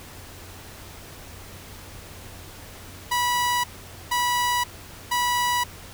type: tone bursts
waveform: sawtooth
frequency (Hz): 977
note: B5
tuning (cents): -19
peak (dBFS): -17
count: 3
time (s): 3.11-5.64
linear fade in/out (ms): 10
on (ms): 530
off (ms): 470
effects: added 91 Hz sine -46 dBFS peak until 5.93 s + pink hiss -43 dBFS RMS until 5.93 s